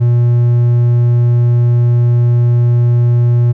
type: tone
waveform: triangle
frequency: 120 Hz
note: B2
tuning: 49 cents flat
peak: -5 dBFS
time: 0-3.53 s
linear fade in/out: 20 ms
effects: none